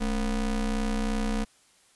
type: ring-modulated tone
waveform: square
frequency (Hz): 123.9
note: B2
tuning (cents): +6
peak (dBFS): -23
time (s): 0-1.45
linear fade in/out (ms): 20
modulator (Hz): 92.4
effects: white hiss -61 dBFS RMS until 1.95 s + resampled to 24000 Hz